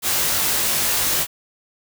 white noise with comb filter, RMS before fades -20 dBFS, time 0.02-1.27 s, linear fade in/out 50 ms, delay 19 ms, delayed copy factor +0.8, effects none

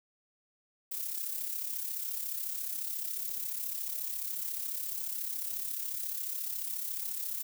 violet noise with amplitude modulation, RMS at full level -34 dBFS, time 0.91-7.43 s, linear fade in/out 10 ms, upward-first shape sine, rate 34.2 Hz, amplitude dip 55%, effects none

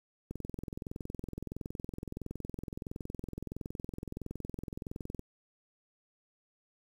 click train, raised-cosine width 3 ms, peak -26 dBFS, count 106, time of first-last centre 0.31-5.194 s, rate 21.5 Hz, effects 9-bit

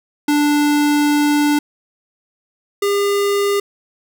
square tone pair in turn, 293.7 / 403.4 Hz, D4 / G4, 0 / +50 cents, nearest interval perfect fourth, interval 550 cents, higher second, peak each -13 / -15 dBFS, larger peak first, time 0.28-1.59 / 2.82-3.6 s, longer first, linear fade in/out 5 ms, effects none

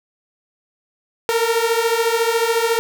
sawtooth beating tone pair, 453 / 467 Hz, A#4 / A#4, -50 / +3 cents, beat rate 14 Hz, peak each -15 dBFS, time 1.29-2.79 s, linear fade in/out 0 ms, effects none

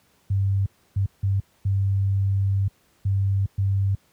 sine tone bursts at uneven times, 98 Hz, G2, in tune, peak -18 dBFS, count 6, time 0.3-0.66 / 0.96-1.06 / 1.23-1.4 / 1.65-2.68 / 3.05-3.46 / 3.58-3.95 s, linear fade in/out 5 ms, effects pink hiss -62 dBFS RMS until 4.12 s + high-pass 60 Hz 12 dB/octave

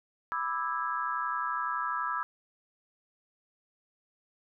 sine chord, E dominant seventh, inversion second, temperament just, 988.9 / 1186.7 / 1318.5 / 1648.1 Hz, B5 / D6 / E6 / G#6, +2 / +18 / 0 / -14 cents, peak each -35 / -36 / -33 / -37 dBFS, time 0.32-2.23 s, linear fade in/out 0 ms, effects none

